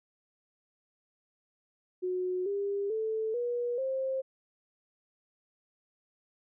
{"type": "tone with pitch steps", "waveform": "sine", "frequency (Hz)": [365.7, 401.1, 439.9, 482.5, 529.3], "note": ["F#4", "G4", "A4", "B4", "C5"], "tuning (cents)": [-20, 40, 0, -40, 20], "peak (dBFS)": -29, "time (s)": [2.02, 4.22], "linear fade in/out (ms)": 20, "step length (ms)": 440, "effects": []}